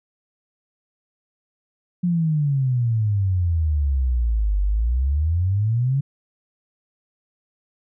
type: exponential two-way sweep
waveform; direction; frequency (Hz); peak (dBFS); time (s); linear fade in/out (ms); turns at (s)
sine; down then up; 180 to 47.94 to 141.9; -17; 2.03-6.01; 10; 4.62
effects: none